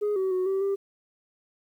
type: tone with pitch steps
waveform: sine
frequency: 416.2 / 379.5 / 369.1 / 386.1 / 394.8 Hz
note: G#4 / F#4 / F#4 / G4 / G4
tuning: +4 / +44 / -4 / -26 / +12 cents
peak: -21 dBFS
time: 0.01-0.76 s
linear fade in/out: 20 ms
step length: 150 ms
effects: tanh soft clip ceiling -22 dBFS + 10-bit